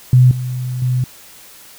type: tone with level steps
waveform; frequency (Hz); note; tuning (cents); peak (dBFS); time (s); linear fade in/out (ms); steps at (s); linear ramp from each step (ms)
sine; 126.2; B2; +38; -5 / -19 / -13; 0.13-1.04; 2; 0.31 / 0.82; 2
effects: white hiss -41 dBFS RMS until 1.78 s